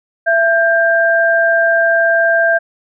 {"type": "tone pair together", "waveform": "sine", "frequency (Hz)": [668.1, 1589], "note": ["E5", "G6"], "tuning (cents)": [23, 23], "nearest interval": "octave + minor third", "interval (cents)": 1500, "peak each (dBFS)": -12, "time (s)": [0.26, 2.59], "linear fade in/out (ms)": 20, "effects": []}